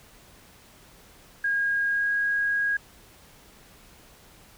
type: tone with pitch glide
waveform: sine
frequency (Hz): 1630 to 1642.3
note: G#6 to G#6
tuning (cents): -33 to -20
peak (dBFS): -22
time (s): 1.44-2.77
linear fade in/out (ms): 5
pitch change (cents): +13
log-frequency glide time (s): 1.89-2.11
effects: pink hiss -53 dBFS RMS until 4.57 s